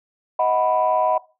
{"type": "chord", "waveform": "sine", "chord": "B major", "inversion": "first", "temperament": "equal with one note detuned", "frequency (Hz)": [630.9, 740, 987.8], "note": ["D#5", "F#5", "B5"], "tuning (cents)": [24, 0, 0], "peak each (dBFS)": -20, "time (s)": [0.39, 1.18], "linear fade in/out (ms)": 5, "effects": ["noise-tail reverb RT60 0.3 s tail -19 dB re dry", "tanh soft clip ceiling -8 dBFS"]}